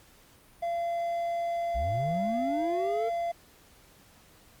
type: tone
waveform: triangle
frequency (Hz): 684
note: F5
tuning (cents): -36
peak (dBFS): -26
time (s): 0.62-3.32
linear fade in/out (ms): 10
type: linear sweep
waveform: triangle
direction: up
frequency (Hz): 51.5 to 461.7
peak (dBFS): -28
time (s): 1.74-3.1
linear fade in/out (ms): 20
effects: pink hiss -58 dBFS RMS until 4.6 s + Opus 48 kbps